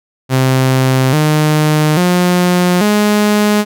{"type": "tone with pitch steps", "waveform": "sawtooth", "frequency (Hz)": [130.81, 152.89, 178.69, 208.9], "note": ["C3", "D#3", "F3", "G#3"], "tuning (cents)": [0, -30, 40, 10], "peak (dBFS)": -5, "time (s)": [0.29, 3.65], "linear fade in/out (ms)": 50, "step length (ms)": 840, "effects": []}